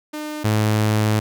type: tone pair in turn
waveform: sawtooth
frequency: 302.8 / 107.37 Hz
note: D#4 / A2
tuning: -47 / -42 cents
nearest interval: octave + tritone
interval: 1795 cents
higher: first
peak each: -23 / -12 dBFS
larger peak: second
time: 0.13-0.44 / 0.44-1.2 s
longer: second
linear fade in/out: 10 ms
effects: none